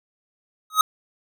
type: tone with exponential growth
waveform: square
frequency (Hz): 1266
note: D#6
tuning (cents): +30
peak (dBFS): -9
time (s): 0.7-0.81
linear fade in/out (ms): 2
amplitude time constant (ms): 22
effects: none